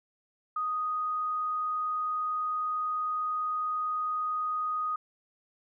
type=tone; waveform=sine; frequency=1244.5 Hz; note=D#6; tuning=in tune; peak=-28 dBFS; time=0.56-4.96 s; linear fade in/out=5 ms; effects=none